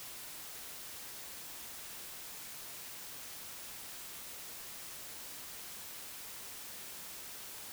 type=silence; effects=white hiss -47 dBFS RMS until 7.72 s